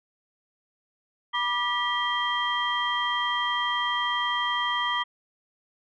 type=tone cluster; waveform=sine; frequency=973 / 1184 / 1948 / 3190 Hz; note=B5 / D6 / B6 / G7; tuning=-26 / +14 / -24 / +30 cents; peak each=-29 dBFS; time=1.33-5.04 s; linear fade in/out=20 ms; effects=tanh soft clip ceiling -14 dBFS